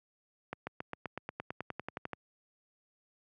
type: accelerating click train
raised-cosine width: 0.5 ms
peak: -22 dBFS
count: 16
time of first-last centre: 0.53-2.133 s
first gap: 140 ms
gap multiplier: 0.96
effects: high-pass 100 Hz 12 dB/octave